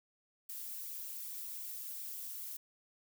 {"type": "noise with flanger", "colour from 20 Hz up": "violet", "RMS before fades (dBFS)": -44, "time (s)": [0.49, 2.57], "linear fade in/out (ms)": 5, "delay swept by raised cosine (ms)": [0.86, 4.66], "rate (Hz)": 2.6, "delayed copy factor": 0.65, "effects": []}